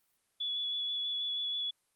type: tone with vibrato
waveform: sine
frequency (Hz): 3412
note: G#7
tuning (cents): +46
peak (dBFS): -32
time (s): 0.4-1.71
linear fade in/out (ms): 10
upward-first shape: square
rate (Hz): 6.2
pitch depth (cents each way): 12
effects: white hiss -75 dBFS RMS until 1.95 s + Opus 32 kbps